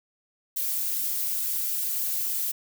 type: noise with flanger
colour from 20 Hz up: violet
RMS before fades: -28 dBFS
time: 0.56-2.52 s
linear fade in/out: 10 ms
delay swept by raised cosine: 1.9 to 4.8 ms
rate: 2.3 Hz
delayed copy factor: +1
effects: none